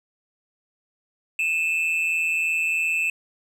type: tone pair together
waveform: triangle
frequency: 2478 / 2641 Hz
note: D#7 / E7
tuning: -8 / +3 cents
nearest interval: minor second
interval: 111 cents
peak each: -26 / -20 dBFS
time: 1.39-3.1 s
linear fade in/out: 2 ms
effects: none